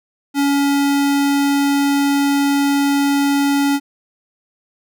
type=tone; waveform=square; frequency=281.6 Hz; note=C#4; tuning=27 cents sharp; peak=-14 dBFS; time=0.34-3.8 s; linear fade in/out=50 ms; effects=none